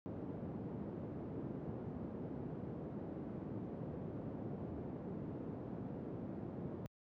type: band-pass noise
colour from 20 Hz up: pink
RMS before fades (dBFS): -45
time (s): 0.06-6.86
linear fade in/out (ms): 0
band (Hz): 130 to 390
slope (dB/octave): 12
effects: high-pass 60 Hz 12 dB/octave